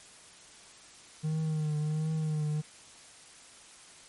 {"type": "tone with vibrato", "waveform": "triangle", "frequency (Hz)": 154.5, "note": "D#3", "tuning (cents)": -12, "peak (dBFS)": -26, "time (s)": [1.23, 2.62], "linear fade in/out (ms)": 20, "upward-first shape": "triangle", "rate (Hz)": 1.4, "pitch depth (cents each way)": 49, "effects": ["white hiss -53 dBFS RMS until 4.08 s", "MP3 48 kbps"]}